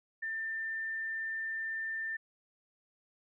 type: tone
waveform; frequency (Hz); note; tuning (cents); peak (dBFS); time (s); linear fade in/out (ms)
sine; 1791; A6; +30; -34; 0.22-2.17; 10
effects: none